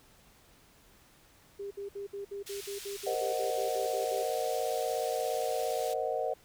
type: tone bursts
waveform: sine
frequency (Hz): 400.3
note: G4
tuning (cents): +36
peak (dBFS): -36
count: 15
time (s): 1.59-4.23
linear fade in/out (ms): 10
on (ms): 120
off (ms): 60
type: band-pass noise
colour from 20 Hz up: pink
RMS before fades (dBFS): -45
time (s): 2.46-5.94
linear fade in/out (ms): 10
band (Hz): 3000 to 15000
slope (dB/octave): 12
type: chord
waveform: sine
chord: C half-diminished seventh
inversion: third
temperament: equal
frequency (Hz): 466.2 / 523.3 / 622.3 / 740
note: Bb4 / C5 / Eb5 / Gb5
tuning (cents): 0 / 0 / 0 / 0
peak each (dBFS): -35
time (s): 3.06-6.34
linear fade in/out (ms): 10
effects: pink hiss -61 dBFS RMS until 6.44 s